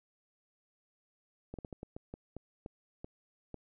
slowing click train, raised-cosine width 2 ms, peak -29 dBFS, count 11, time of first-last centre 1.54-3.543 s, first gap 47 ms, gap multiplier 1.3, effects none

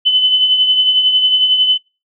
sine tone with tremolo, 3023 Hz, F#7, 36 cents sharp, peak -6 dBFS, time 0.05-1.78 s, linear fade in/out 20 ms, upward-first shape triangle, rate 11 Hz, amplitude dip 55%, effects noise-tail reverb RT60 0.3 s tail -23 dB re dry

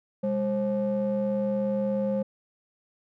triangle ring-modulated tone, 164.81 Hz, E3, in tune, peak -19 dBFS, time 0.23-2.23 s, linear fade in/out 10 ms, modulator 368 Hz, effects none

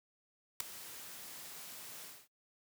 white noise with ADSR envelope, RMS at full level -31 dBFS, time 0.6-2.28 s, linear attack 3 ms, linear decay 6 ms, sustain -18 dB, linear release 240 ms, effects noise-tail reverb RT60 0.1 s tail -21 dB re dry + high-pass 100 Hz 12 dB/octave

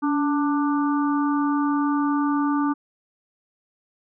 harmonic tone with a mistuned harmonic, 295.8 Hz, D4, 13 cents sharp, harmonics 1 / 3 / 4 / 5, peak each -20 / -29 / -28 / -36 dBFS, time 0.02-2.74 s, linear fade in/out 20 ms, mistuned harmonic 1, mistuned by -56 cents, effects none

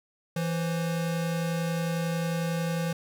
square tone pair together, 165.64 / 528 Hz, E3 / C5, +9 / +16 cents, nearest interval octave + minor sixth, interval 2007 cents, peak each -28 / -36 dBFS, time 0.36-2.93 s, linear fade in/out 5 ms, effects none

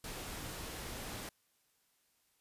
pink noise, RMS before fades -44 dBFS, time 0.04-1.29 s, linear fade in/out 2 ms, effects white hiss -75 dBFS RMS until 2.4 s + resampled to 32000 Hz

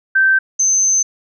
sine tone pair in turn, 1555 / 6204 Hz, G6 / G8, -14 / -19 cents, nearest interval 2 octaves, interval 2395 cents, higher second, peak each -9 / -11 dBFS, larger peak first, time 0.15-0.39 / 0.59-1.03 s, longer second, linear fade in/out 10 ms, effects none

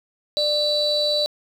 sine tone cluster, 594 / 3955 / 4556 Hz, D5 / B7 / C#8, +20 / +2 / +47 cents, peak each -21 / -20 / -27 dBFS, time 0.37-1.26 s, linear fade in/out 0 ms, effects tanh soft clip ceiling -12 dBFS + 8-bit

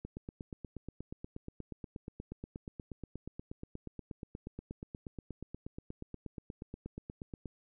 click train, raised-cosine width 3 ms, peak -29 dBFS, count 63, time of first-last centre 0.05-7.457 s, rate 8.37 Hz, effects none

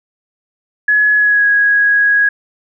sine tone with pitch glide, 1693 to 1657.2 Hz, G#6 to G#6, +33 to -4 cents, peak -8 dBFS, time 0.88-2.29 s, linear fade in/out 5 ms, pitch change -37 cents, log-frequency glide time 1.16-1.46 s, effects none

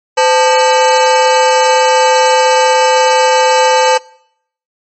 40% pulse ring-modulated tone, 698.5 Hz, F5, in tune, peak -3 dBFS, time 0.17-3.98 s, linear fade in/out 10 ms, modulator 185 Hz, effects noise-tail reverb RT60 0.7 s tail -24 dB re dry + MP3 32 kbps

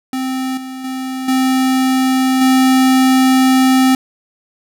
square tone with level steps, 260.7 Hz, C4, 6 cents flat, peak -18 / -26 / -21 / -12 / -9 dBFS, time 0.13-3.95 s, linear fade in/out 2 ms, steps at 0.57 / 0.84 / 1.28 / 2.41 s, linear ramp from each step 5 ms, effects none

